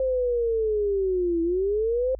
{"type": "linear two-way sweep", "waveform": "sine", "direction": "down then up", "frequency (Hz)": [528, 329.6, 528], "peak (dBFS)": -21, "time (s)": [0, 2.15], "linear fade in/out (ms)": 2, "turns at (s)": 1.42, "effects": ["added 54 Hz sine -38 dBFS peak until 2.19 s"]}